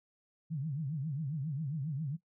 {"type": "tone with vibrato", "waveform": "sine", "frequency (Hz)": 146.83, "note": "D3", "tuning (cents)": 0, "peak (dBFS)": -33, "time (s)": [0.5, 2.17], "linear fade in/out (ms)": 20, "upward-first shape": "triangle", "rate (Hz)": 7.4, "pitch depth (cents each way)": 240, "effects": ["noise-tail reverb RT60 0.1 s tail -18 dB re dry"]}